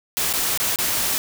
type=noise with dropouts; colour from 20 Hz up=white; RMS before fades=-22 dBFS; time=0.17-1.18 s; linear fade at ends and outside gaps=0 ms; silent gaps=0.328-0.337 / 0.575-0.6 / 0.759-0.787 s; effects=none